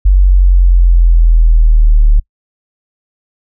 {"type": "linear sweep", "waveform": "sine", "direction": "down", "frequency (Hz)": [47.48, 36.72], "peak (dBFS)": -3, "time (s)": [0.05, 2.2], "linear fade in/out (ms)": 10, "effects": ["noise-tail reverb RT60 0.1 s tail -25 dB re dry"]}